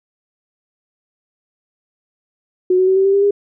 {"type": "tone with pitch steps", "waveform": "sine", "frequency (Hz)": [366.5, 372.7, 379, 385.4, 391.9, 398.5, 405.3], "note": ["F#4", "F#4", "F#4", "G4", "G4", "G4", "G#4"], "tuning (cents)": [-16, 13, 42, -29, 0, 28, -42], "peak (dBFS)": -10, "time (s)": [2.7, 3.309], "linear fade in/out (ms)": 5, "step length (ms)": 87, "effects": []}